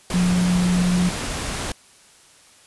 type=tone in noise; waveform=sine; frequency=179 Hz; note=F3; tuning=43 cents sharp; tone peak=-16 dBFS; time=0.14-1.09 s; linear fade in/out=2 ms; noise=pink; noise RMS=-27 dBFS; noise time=0.1-1.72 s; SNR=+8 dB; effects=white hiss -51 dBFS RMS until 2.66 s + resampled to 24000 Hz